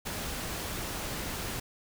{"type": "noise with ADSR envelope", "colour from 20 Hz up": "pink", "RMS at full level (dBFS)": -32, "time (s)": [0.05, 1.6], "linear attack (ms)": 21, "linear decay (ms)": 5, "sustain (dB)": -4, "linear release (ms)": 6, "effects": []}